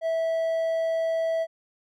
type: tone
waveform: triangle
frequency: 654 Hz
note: E5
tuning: 14 cents flat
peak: -21 dBFS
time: 0.01-1.47 s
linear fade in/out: 50 ms
effects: none

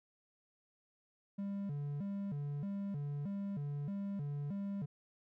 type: tone with vibrato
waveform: triangle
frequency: 169.5 Hz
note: E3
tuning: 49 cents sharp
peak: -35 dBFS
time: 1.38-4.86 s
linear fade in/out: 10 ms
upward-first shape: square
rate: 1.6 Hz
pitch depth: 280 cents each way
effects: none

